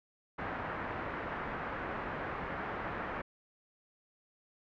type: low-pass noise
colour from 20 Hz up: white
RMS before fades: -39 dBFS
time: 0.38-3.22 s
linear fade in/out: 10 ms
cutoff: 1700 Hz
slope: 24 dB/octave
effects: none